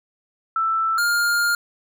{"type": "tone pair in turn", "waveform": ["sine", "square"], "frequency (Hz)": [1326, 1408.5], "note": ["E6", "F6"], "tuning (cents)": [10, 14], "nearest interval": "minor second", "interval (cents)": 104, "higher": "second", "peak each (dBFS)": -18, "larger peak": "neither", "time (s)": [[0.56, 0.98], [0.98, 1.55]], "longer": "second", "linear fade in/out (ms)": 2, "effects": []}